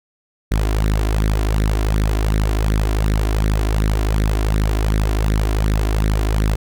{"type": "tone with flanger", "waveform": "sawtooth", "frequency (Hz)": 52.7, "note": "G#1", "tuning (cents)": 26, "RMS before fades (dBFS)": -17, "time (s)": [0.51, 6.56], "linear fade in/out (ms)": 10, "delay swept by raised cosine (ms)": [0.49, 2.99], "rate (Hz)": 2.7, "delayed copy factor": 0.65, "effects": []}